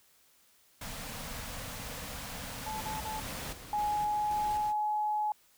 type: band-stop noise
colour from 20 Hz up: pink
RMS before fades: -41 dBFS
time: 0.81-3.53 s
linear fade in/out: 5 ms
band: 290 to 450 Hz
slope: 96 dB/octave
type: tone bursts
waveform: sine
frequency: 867 Hz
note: A5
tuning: 26 cents flat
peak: -36 dBFS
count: 3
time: 2.66-3.2 s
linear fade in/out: 5 ms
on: 150 ms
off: 45 ms
type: noise with tremolo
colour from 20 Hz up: pink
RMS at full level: -44 dBFS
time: 2.73-4.74 s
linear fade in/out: 50 ms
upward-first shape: square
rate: 1.9 Hz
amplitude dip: 35%
type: tone with pitch glide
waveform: sine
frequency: 837 to 846.2 Hz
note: G#5 to G#5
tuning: +13 to +32 cents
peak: -28 dBFS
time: 3.73-5.32 s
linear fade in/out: 2 ms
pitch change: +19 cents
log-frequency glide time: 3.95-4.9 s
effects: white hiss -65 dBFS RMS until 5.57 s